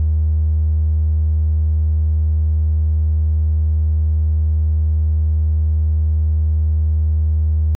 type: tone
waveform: triangle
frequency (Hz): 77.5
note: D#2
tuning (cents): -6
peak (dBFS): -9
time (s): 0-7.75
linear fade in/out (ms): 0
effects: tanh soft clip ceiling -10 dBFS